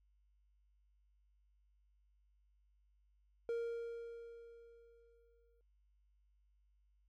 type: tone with exponential decay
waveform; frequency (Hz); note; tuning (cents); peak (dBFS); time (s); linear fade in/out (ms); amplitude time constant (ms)
triangle; 466.2; A#4; 0; -33; 3.49-5.61; 1; 460
effects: added 50 Hz sine -70 dBFS peak until 7.08 s + MP3 64 kbps